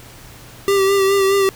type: tone with vibrato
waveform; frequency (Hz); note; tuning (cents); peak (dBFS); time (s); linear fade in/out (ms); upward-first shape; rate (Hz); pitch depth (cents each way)
square; 392; G4; 0; -13; 0.68-1.49; 0; sine; 4.8; 30
effects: added 120 Hz sine -44 dBFS peak until 1.55 s + pink hiss -41 dBFS RMS until 1.55 s